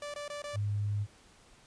sawtooth tone bursts, 584 Hz, D5, 10 cents flat, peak -34 dBFS, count 4, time 0.02-0.56 s, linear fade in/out 2 ms, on 120 ms, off 20 ms
sine tone, 103 Hz, G#2, 14 cents flat, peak -29 dBFS, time 0.53-1.07 s, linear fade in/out 50 ms
effects pink hiss -60 dBFS RMS until 1.66 s + resampled to 22050 Hz

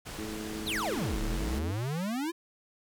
pink low-pass noise, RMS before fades -41 dBFS, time 0.05-1.6 s, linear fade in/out 20 ms, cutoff 11000 Hz, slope 12 dB/octave
harmonic tone, 107.8 Hz, A2, 35 cents flat, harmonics 2 / 3 / 4, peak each -41 / -39 / -44 dBFS, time 0.18-1.72 s, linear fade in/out 5 ms
square exponential two-way sweep, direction down then up, 4540 to 32.7 to 351.8 Hz, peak -31 dBFS, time 0.66-2.32 s, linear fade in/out 20 ms, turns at 1.21 s
effects none

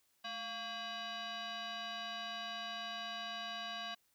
sine tone with frequency modulation, 1130 Hz, C#6, 33 cents sharp, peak -40 dBFS, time 0.24-3.95 s, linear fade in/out 10 ms, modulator 914 Hz, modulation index 3.5, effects white hiss -75 dBFS RMS until 4.14 s

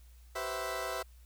20% pulse chord, C major seventh, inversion second, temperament equal with one note detuned, 382.6 / 493.9 / 523.3 / 659.3 Hz, G4 / B4 / C5 / E5, -42 / 0 / 0 / 0 cents, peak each -38 / -37 / -36 / -33 dBFS, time 0.35-1.03 s, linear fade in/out 10 ms, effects added 60 Hz sine -53 dBFS peak until 1.25 s + white hiss -67 dBFS RMS until 1.25 s

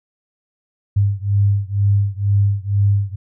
sine beating tone pair, 99.8 / 101.9 Hz, G2 / G#2, +32 / -32 cents, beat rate 2.1 Hz, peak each -16 / -17 dBFS, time 0.96-3.16 s, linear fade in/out 10 ms, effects none

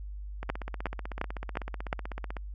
two click trains, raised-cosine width 0.5 ms, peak -14 / -22 dBFS, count 5 / 32, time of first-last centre 0.5-1.929 / 0.43-2.368 s, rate 2.8 / 16 Hz, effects added 50 Hz sine -37 dBFS peak until 2.54 s

